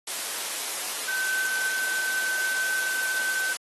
sine tone in noise, 1532 Hz, G6, 40 cents flat, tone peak -26 dBFS, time 1.08-3.53 s, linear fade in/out 5 ms, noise white, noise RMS -31 dBFS, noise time 0.07-3.57 s, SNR +2 dB, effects high-pass 400 Hz 12 dB/octave + AAC 32 kbps

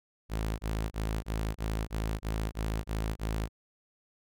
sawtooth tone bursts, 54.1 Hz, A1, 29 cents flat, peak -26 dBFS, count 10, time 0.29-3.488 s, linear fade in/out 50 ms, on 300 ms, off 22 ms, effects none

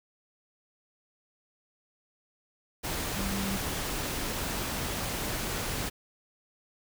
sine tone in noise, 196 Hz, G3, in tune, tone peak -32 dBFS, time 3.15-3.58 s, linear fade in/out 20 ms, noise pink, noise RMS -33 dBFS, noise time 2.83-5.9 s, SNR -2 dB, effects none

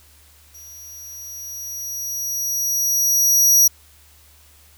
sawtooth tone with level ramp, 5780 Hz, F#8, 41 cents flat, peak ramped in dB -37 to -7 dBFS, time 0.54-3.68 s, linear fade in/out 10 ms, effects added 74 Hz sine -52 dBFS peak until 4.77 s + white hiss -52 dBFS RMS until 4.77 s

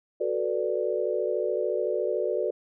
sine chord, B minor seventh, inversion second, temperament equal, 370 / 440 / 493.9 / 587.3 Hz, F#4 / A4 / B4 / D5, 0 / 0 / 0 / 0 cents, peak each -30 dBFS, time 0.2-2.51 s, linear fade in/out 10 ms, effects none

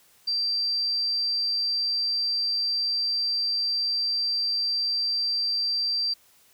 sine tone, 4699 Hz, D8, in tune, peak -23 dBFS, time 0.27-6.14 s, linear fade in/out 10 ms, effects white hiss -59 dBFS RMS until 6.53 s

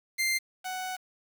sawtooth tone pair in turn, 2093 / 743.8 Hz, C7 / F#5, 0 / +9 cents, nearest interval octave + tritone, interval 1791 cents, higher first, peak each -22 / -29 dBFS, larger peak first, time 0.18-0.39 / 0.64-0.97 s, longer second, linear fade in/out 20 ms, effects 8-bit

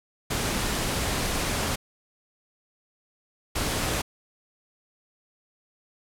pink noise bursts at uneven times, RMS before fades -27 dBFS, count 2, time 0.3-1.76 / 3.55-4.02 s, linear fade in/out 10 ms, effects low-pass 12000 Hz 12 dB/octave

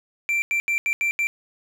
triangle tone bursts at uneven times, 2352 Hz, D7, 2 cents sharp, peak -18 dBFS, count 6, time 0.29-0.42 / 0.51-0.6 / 0.68-0.78 / 0.86-0.93 / 1.01-1.11 / 1.19-1.27 s, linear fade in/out 0 ms, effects none

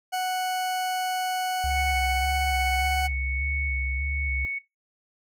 40% pulse tone with pitch glide, 740 to 744.3 Hz, F#5 to F#5, 0 to +10 cents, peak -24 dBFS, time 0.12-3.08 s, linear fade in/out 20 ms, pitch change +10 cents, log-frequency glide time 1.49-2.1 s
sine tone with vibrato, 68.3 Hz, C#2, 25 cents flat, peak -27 dBFS, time 1.64-4.45 s, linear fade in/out 0 ms, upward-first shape square, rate 1.7 Hz, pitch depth 54 cents each way
sine tone with tremolo, 2217 Hz, C#7, in tune, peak -27 dBFS, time 1.7-4.59 s, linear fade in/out 10 ms, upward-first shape sine, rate 1.2 Hz, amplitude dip 30%
effects noise-tail reverb RT60 0.2 s tail -19 dB re dry

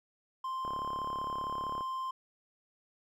triangle tone, 1046.5 Hz, C6, in tune, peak -32 dBFS, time 0.44-2.11 s, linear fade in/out 5 ms
click train, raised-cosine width 1 ms, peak -28 dBFS, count 42, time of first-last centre 0.65-1.808 s, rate 35.4 Hz
effects none

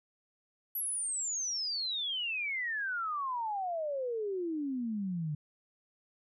sine exponential sweep, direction down, 11840 to 145.3 Hz, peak -32 dBFS, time 0.75-5.35 s, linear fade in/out 5 ms, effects none

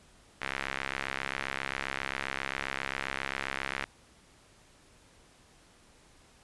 sawtooth tone with band-pass filter, 67.5 Hz, C#2, 45 cents flat, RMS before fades -36 dBFS, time 0.41-3.85 s, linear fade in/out 10 ms, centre 2000 Hz, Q 1.8, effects pink hiss -60 dBFS RMS until 6.43 s + resampled to 24000 Hz

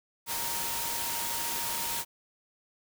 sine tone in noise, 932.3 Hz, A#5, in tune, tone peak -39 dBFS, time 0.26-2.05 s, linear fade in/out 50 ms, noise white, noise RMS -33 dBFS, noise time 0.26-2.05 s, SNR -9 dB, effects none

